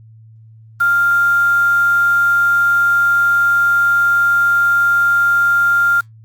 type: tone with quantisation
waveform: sine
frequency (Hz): 1396.9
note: F6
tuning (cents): 0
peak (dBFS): -10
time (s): 0.8-6.01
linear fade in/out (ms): 10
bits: 5
effects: added 111 Hz sine -39 dBFS peak until 6.24 s + Opus 48 kbps